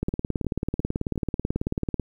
two click trains, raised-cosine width 3 ms, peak -21 / -12 dBFS, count 4 / 37, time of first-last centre 0.09-1.158 / 0.03-1.997 s, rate 2.81 / 18.3 Hz, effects 9-bit

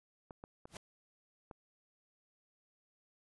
clicks, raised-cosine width 1 ms, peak -34 dBFS, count 4, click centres 0.308 / 0.439 / 0.655 / 1.512 s
pink noise with exponential growth, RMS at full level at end -43 dBFS, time 0.67-0.77 s, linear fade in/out 2 ms, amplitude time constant 20 ms
effects resampled to 24000 Hz

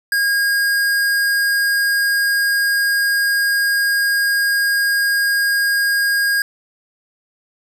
square tone, 1628 Hz, G#6, 35 cents flat, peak -15 dBFS, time 0.12-6.42 s, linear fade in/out 2 ms, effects none

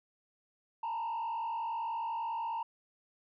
sine tone with frequency modulation, 916 Hz, A#5, 31 cents flat, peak -31 dBFS, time 0.83-2.63 s, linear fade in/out 5 ms, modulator 50.2 Hz, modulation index 0.79, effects tanh soft clip ceiling -32 dBFS

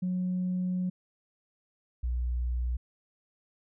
sine tone pair in turn, 182.3 / 60.84 Hz, F#3 / B1, -25 / -25 cents, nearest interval octave + perfect fifth, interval 1900 cents, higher first, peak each -26 dBFS, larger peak neither, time 0.02-0.9 / 2.03-2.77 s, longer first, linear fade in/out 10 ms, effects tanh soft clip ceiling -24 dBFS

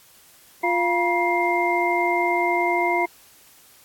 sine tone cluster, 350.4 / 695 / 961 / 2105 Hz, F4 / F5 / B5 / C7, +6 / -9 / -48 / +10 cents, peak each -24 dBFS, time 0.63-3.06 s, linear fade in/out 10 ms, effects white hiss -52 dBFS RMS until 3.84 s + AAC 64 kbps

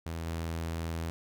sawtooth tone with level steps, 82.41 Hz, E2, in tune, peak -31 / -29 dBFS, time 0.06-1.1 s, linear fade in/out 0 ms, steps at 0.26 s, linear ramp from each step 2 ms, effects none

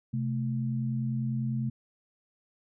sine tone pair together, 130.02 / 220 Hz, C3 / A3, -11 / 0 cents, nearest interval major sixth, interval 911 cents, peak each -29 / -32 dBFS, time 0.13-1.7 s, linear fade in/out 10 ms, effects none

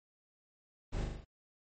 brown noise with echo, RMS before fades -37 dBFS, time 0.92-1.05 s, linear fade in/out 20 ms, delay 40 ms, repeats 5, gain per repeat -3 dB, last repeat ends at 1.25 s, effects MP3 32 kbps

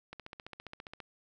click train, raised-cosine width 0.3 ms, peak -28 dBFS, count 14, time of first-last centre 0.13-1.002 s, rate 14.9 Hz, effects none

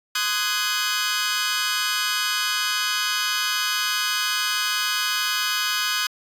15% pulse chord, Ab dominant seventh, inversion first, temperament just, 1038.3 / 1245.9 / 1495.1 / 1661.2 Hz, C6 / Eb6 / Gb6 / Ab6, -14 / +2 / +18 / 0 cents, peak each -25 / -21 / -19 / -21 dBFS, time 0.15-6.07 s, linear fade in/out 5 ms, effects resampled to 32000 Hz

